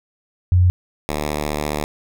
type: tone pair in turn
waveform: sine / 5% pulse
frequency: 90.1 / 74.76 Hz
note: F#2 / D2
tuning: -45 / +31 cents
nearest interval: minor third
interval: 324 cents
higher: first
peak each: -10 dBFS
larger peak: neither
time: 0.52-0.7 / 1.09-1.84 s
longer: second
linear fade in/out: 0 ms
effects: none

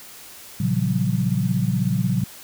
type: chord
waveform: sine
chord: G half-diminished seventh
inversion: first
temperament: equal with one note detuned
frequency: 116.54 / 138.59 / 174.61 / 191.08 Hz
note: Bb2 / Db3 / F3 / G3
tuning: 0 / 0 / 0 / -44 cents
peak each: -24 dBFS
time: 0.6-2.24 s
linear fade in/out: 5 ms
effects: white hiss -42 dBFS RMS until 2.43 s

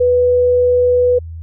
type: tone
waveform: sine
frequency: 493.9 Hz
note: B4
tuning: in tune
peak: -9 dBFS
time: 0-1.19 s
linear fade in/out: 10 ms
effects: added 82 Hz sine -26 dBFS peak until 1.42 s

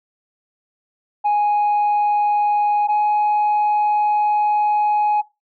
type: tone pair in turn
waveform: sine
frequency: 830.6 / 838.3 Hz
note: G#5 / G#5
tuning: 0 / +16 cents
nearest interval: unison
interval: 16 cents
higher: second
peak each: -12 dBFS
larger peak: neither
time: 1.24-2.88 / 2.88-5.22 s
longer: second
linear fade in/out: 20 ms
effects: noise-tail reverb RT60 0.2 s tail -17 dB re dry + tanh soft clip ceiling -13 dBFS

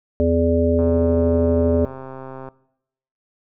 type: harmonic tone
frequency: 83.8 Hz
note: E2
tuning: 29 cents sharp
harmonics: 1 / 3 / 5 / 7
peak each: -20 / -20 / -20 / -20 dBFS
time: 0.2-1.85 s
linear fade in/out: 0 ms
type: click train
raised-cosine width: 1 ms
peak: -21 dBFS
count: 225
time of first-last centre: 0.79-2.487 s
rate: 132 Hz
effects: noise-tail reverb RT60 0.8 s tail -21 dB re dry

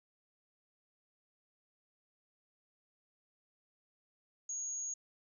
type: tone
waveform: sine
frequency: 6645 Hz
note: G#8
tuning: in tune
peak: -37 dBFS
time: 4.49-4.94 s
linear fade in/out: 5 ms
effects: none

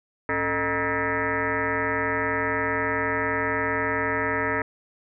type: tone with frequency modulation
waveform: sine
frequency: 1120 Hz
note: C#6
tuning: 18 cents sharp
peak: -22 dBFS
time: 0.29-4.62 s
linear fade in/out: 2 ms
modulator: 169 Hz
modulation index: 5.4
effects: none

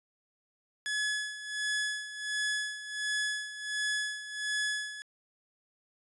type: tone with tremolo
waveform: sawtooth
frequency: 1700 Hz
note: G#6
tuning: 40 cents sharp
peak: -25 dBFS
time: 0.86-5.02 s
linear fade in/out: 0 ms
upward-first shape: sine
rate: 1.4 Hz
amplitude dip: 75%
effects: resampled to 24000 Hz

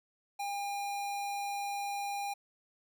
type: tone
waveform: square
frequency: 806 Hz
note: G5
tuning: 48 cents sharp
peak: -35 dBFS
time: 0.39-2.34 s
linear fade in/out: 10 ms
effects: none

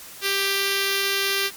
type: tone with notch filter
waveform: 5% pulse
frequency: 393.9 Hz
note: G4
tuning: 8 cents sharp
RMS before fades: -23 dBFS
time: 0.21-1.51 s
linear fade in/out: 50 ms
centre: 840 Hz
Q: 1.1
effects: white hiss -41 dBFS RMS until 1.56 s + MP3 96 kbps

